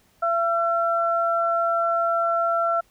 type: tone pair together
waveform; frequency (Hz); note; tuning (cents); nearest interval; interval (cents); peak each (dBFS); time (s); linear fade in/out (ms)
sine; 676 / 1351.2; E5 / E6; +43 / +42; octave; 1199; -22; 0.22-2.81; 10
effects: pink hiss -61 dBFS RMS until 2.9 s